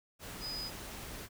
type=tone in noise; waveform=sine; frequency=4978 Hz; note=D#8; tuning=in tune; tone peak=-38 dBFS; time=0.4-0.71 s; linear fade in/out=50 ms; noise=pink; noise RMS=-45 dBFS; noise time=0.19-1.29 s; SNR=+4 dB; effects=none